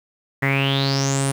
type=tone with low-pass filter sweep; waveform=sawtooth; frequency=137.1 Hz; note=C#3; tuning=19 cents flat; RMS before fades=-20 dBFS; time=0.42-1.32 s; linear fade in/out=10 ms; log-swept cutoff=1900 to 10000 Hz; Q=9.8; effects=7-bit